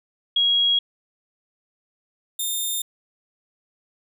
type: tone pair in turn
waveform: sine / 10% pulse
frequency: 3300 / 3630 Hz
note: G#7 / A#7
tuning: -12 / -47 cents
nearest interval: major second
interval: 165 cents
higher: second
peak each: -16 dBFS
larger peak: neither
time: 0.36-0.79 / 2.39-2.82 s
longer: neither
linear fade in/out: 5 ms
effects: none